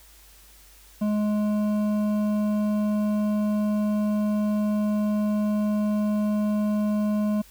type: tone with hard clipping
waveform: sine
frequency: 210 Hz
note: G#3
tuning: 19 cents sharp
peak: -23 dBFS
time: 1.01-7.42 s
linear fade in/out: 10 ms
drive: 9 dB
effects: added 50 Hz sine -53 dBFS peak until 7.5 s + white hiss -53 dBFS RMS until 7.5 s